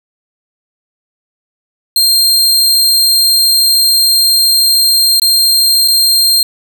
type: tone with dropouts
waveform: sawtooth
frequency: 4189 Hz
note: C8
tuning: 1 cent sharp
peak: -4 dBFS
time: 1.96-6.43 s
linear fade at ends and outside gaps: 2 ms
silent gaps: 5.198-5.218 / 5.878-5.882 s
effects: none